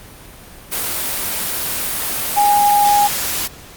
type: tone in noise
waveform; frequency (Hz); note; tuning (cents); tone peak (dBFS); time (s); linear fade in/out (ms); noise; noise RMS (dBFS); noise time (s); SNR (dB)
sine; 821; G#5; -20; -10; 2.36-3.08; 20; white; -21; 0.71-3.48; +8
effects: pink hiss -39 dBFS RMS until 3.76 s + Opus 32 kbps